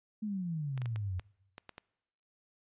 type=exponential sweep; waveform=sine; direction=down; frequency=220 to 87.31 Hz; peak=-33 dBFS; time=0.22-1.2 s; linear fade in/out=10 ms
type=clicks; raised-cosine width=0.3 ms; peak=-29 dBFS; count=8; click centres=0.777 / 0.818 / 0.858 / 0.96 / 1.196 / 1.581 / 1.693 / 1.781 s
effects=noise-tail reverb RT60 1.0 s tail -24 dB re dry + resampled to 8000 Hz